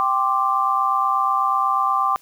sine chord, G suspended fourth, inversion none, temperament equal, 784 / 1046.5 / 1174.7 Hz, G5 / C6 / D6, 0 / 0 / 0 cents, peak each -23 / -22 / -19 dBFS, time 0-2.16 s, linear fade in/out 0 ms, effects white hiss -54 dBFS RMS until 2.21 s

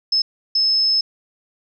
sine tone bursts at uneven times, 5210 Hz, E8, 21 cents flat, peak -14 dBFS, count 2, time 0.12-0.22 / 0.55-1.01 s, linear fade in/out 5 ms, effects none

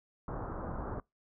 pink low-pass noise, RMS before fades -39 dBFS, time 0.28-1 s, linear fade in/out 2 ms, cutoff 1400 Hz, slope 48 dB/octave, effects noise-tail reverb RT60 0.2 s tail -25 dB re dry

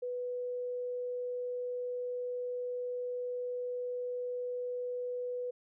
sine tone, 493.9 Hz, B4, in tune, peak -34 dBFS, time 0.02-5.51 s, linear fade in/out 10 ms, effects none

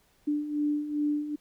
sine beating tone pair, 293.7 / 296.2 Hz, D4 / D4, 0 / +15 cents, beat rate 2.5 Hz, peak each -33 / -27 dBFS, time 0.27-1.36 s, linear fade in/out 10 ms, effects pink hiss -66 dBFS RMS until 1.4 s

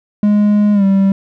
triangle tone with pitch glide, 207.7 to 194.91 Hz, G#3 to G3, 0 to -10 cents, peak -6 dBFS, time 0.23-1.12 s, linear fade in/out 2 ms, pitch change -110 cents, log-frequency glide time 0.73-0.84 s, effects none

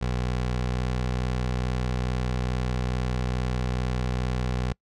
20% pulse tone with pitch glide, 61.8 to 62.34 Hz, B1 to B1, +2 to +17 cents, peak -20 dBFS, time 0.01-4.73 s, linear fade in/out 10 ms, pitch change +15 cents, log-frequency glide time 0.54-0.82 s, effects noise-tail reverb RT60 0.1 s tail -26 dB re dry + low-pass 6000 Hz 12 dB/octave

